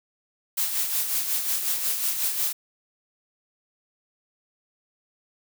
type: noise with tremolo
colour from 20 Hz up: blue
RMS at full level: -24 dBFS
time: 0.57-2.53 s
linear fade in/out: 10 ms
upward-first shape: sine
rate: 5.5 Hz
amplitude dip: 50%
effects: none